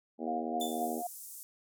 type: harmonic tone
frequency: 80 Hz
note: D#2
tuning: 49 cents sharp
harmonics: 3 / 4 / 5 / 6 / 7 / 8 / 9 / 10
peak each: -38 / -40 / -42 / -44 / -45 / -46 / -47 / -48 dBFS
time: 0.18-1.03 s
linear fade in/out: 50 ms
type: tone with tremolo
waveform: sine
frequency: 709 Hz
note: F5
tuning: 26 cents sharp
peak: -31 dBFS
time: 0.27-1.07 s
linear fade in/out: 5 ms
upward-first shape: triangle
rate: 4 Hz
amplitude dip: 85%
type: band-pass noise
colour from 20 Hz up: white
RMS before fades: -47 dBFS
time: 0.6-1.43 s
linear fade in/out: 0 ms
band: 7100 to 15000 Hz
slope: 24 dB/octave
type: tone with exponential decay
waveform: sawtooth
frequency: 3520 Hz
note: A7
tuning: in tune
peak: -31 dBFS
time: 0.61-0.91 s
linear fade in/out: 2 ms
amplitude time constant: 64 ms
effects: none